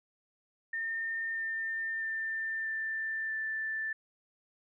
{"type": "tone with pitch steps", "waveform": "sine", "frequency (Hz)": [1815, 1802.5, 1790, 1777.6, 1765.4], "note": ["A#6", "A6", "A6", "A6", "A6"], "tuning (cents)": [-47, 41, 29, 17, 5], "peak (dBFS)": -32, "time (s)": [0.73, 3.93], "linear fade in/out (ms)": 5, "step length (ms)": 640, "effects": []}